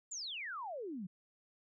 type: exponential sweep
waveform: sine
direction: down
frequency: 7459 to 170 Hz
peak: -40 dBFS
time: 0.11-1.07 s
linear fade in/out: 10 ms
effects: none